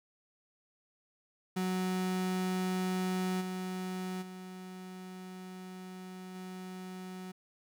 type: tone with level steps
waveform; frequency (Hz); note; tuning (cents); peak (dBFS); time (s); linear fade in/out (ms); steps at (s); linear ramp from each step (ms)
35% pulse; 185; F#3; 0; -29 / -34 / -42 / -40; 1.56-7.32; 10; 3.4 / 4.21 / 6.34; 20
effects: none